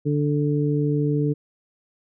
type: harmonic tone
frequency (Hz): 146.83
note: D3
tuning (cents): 0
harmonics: 1 / 2 / 3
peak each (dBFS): -21 / -24 / -26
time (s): 0.05-1.34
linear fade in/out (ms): 20
effects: none